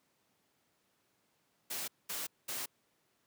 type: noise bursts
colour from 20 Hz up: white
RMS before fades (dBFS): -39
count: 3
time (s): 1.7-2.66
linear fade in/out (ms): 10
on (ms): 180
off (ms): 210
effects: pink hiss -75 dBFS RMS until 3.26 s + high-pass 150 Hz 12 dB/octave